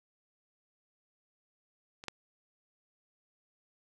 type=clicks; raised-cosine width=0.2 ms; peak=-29 / -18 dBFS; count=2; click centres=2.039 / 2.083 s; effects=none